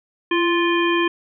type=harmonic tone with a mistuned harmonic; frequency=349.2 Hz; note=F4; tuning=in tune; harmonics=1 / 3 / 5 / 7 / 9; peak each=-18 / -23 / -25 / -26 / -28 dBFS; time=0.31-1.08 s; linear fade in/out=5 ms; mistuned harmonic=1; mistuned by=-40 cents; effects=none